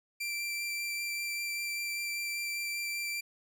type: tone with vibrato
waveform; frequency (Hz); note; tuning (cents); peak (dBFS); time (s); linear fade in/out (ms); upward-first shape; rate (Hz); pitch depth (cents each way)
sawtooth; 2352; D7; +2; -30; 0.2-3.21; 10; sine; 5.1; 9
effects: none